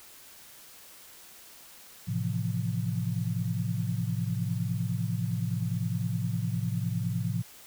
sine chord, F major seventh, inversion first, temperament equal, 110 / 130.81 / 164.81 / 174.61 Hz, A2 / C3 / E3 / F3, 0 / 0 / 0 / 0 cents, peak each -31 / -33 / -36 / -33 dBFS, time 2.07-7.43 s, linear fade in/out 20 ms, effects white hiss -51 dBFS RMS until 7.66 s

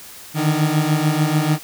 30% pulse beating tone pair, 150 / 156.8 Hz, D3 / D#3, +37 / +14 cents, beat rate 6.8 Hz, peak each -16 dBFS, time 0.34-1.59 s, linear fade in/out 50 ms, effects white hiss -39 dBFS RMS until 1.63 s

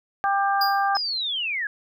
harmonic tone, 396.7 Hz, G4, 21 cents sharp, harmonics 2 / 3 / 4, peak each -21 / -25 / -27 dBFS, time 0.24-0.97 s, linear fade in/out 0 ms
square tone with exponential decay, 4847 Hz, D#8, 46 cents flat, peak -20 dBFS, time 0.61-0.89 s, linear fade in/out 5 ms, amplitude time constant 60 ms
sine linear sweep, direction down, 5200 to 1615 Hz, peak -24 dBFS, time 0.95-1.67 s, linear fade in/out 2 ms
effects none

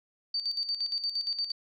sine tone with tremolo, 4600 Hz, D8, 37 cents flat, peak -27 dBFS, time 0.34-1.52 s, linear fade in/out 5 ms, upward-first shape square, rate 8.6 Hz, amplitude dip 65%, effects none

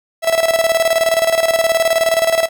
45% pulse tone with tremolo, 658 Hz, E5, 3 cents flat, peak -10 dBFS, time 0.22-2.49 s, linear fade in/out 50 ms, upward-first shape square, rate 19 Hz, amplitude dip 65%, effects none

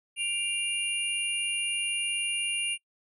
sine tone cluster, 2376 / 2797 / 9500 Hz, D7 / F7 / D9, +20 / +2 / +19 cents, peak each -34 / -29 / -34 dBFS, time 0.16-2.78 s, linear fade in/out 50 ms, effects noise-tail reverb RT60 0.1 s tail -25 dB re dry

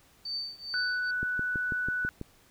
sine tone with tremolo, 4571 Hz, D8, 48 cents flat, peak -30 dBFS, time 0.25-1.11 s, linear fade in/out 5 ms, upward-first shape triangle, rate 2.3 Hz, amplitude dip 95%
sine tone, 1485 Hz, F#6, 6 cents sharp, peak -28 dBFS, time 0.74-2.09 s, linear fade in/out 0 ms
click train, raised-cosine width 3 ms, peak -23 dBFS, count 7, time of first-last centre 1.23-2.214 s, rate 6.1 Hz
effects pink hiss -61 dBFS RMS until 2.5 s

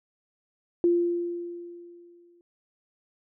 sine tone with exponential decay, 346.3 Hz, F4, 15 cents flat, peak -17 dBFS, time 0.84-2.41 s, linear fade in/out 1 ms, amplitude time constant 340 ms, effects none

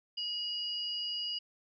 sine tone pair together, 2892 / 4864 Hz, F#7 / D#8, -40 / -40 cents, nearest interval major sixth, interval 900 cents, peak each -36 / -37 dBFS, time 0.17-1.39 s, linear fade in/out 10 ms, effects none

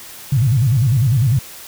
sine tone with vibrato, 123.47 Hz, B2, in tune, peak -11 dBFS, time 0.32-1.39 s, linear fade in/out 5 ms, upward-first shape square, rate 10 Hz, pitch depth 200 cents each way, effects white hiss -36 dBFS RMS until 1.67 s

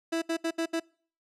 30% pulse tone bursts at uneven times, 329.6 Hz, E4, in tune, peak -24 dBFS, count 5, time 0.12-0.22 / 0.29-0.37 / 0.44-0.51 / 0.58-0.66 / 0.73-0.8 s, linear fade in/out 10 ms, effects noise-tail reverb RT60 0.5 s tail -26 dB re dry + low-pass 9000 Hz 12 dB/octave

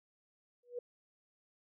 sine tone with exponential growth, 486.2 Hz, B4, 27 cents flat, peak -34 dBFS, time 0.63-0.79 s, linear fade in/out 5 ms, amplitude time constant 34 ms, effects none

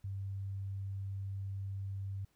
sine tone, 97.8 Hz, G2, 4 cents flat, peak -37 dBFS, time 0.04-2.25 s, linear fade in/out 5 ms, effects pink hiss -75 dBFS RMS until 2.35 s

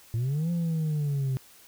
sine linear two-way sweep, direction up then down, 110 to 173.6 to 129.3 Hz, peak -22 dBFS, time 0.14-1.37 s, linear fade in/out 0 ms, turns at 0.51 s, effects tanh soft clip ceiling -24 dBFS + white hiss -54 dBFS RMS until 1.67 s

